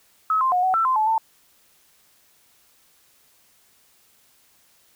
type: tone with pitch steps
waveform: sine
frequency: 1284 / 1048 / 724 / 749 / 1334 / 1037 / 865 / 892 Hz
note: E6 / C6 / F#5 / F#5 / E6 / C6 / A5 / A5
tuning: -46 / +2 / -38 / +21 / +20 / -16 / -30 / +23 cents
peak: -17 dBFS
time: 0.3-1.18 s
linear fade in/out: 2 ms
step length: 110 ms
effects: white hiss -59 dBFS RMS until 4.95 s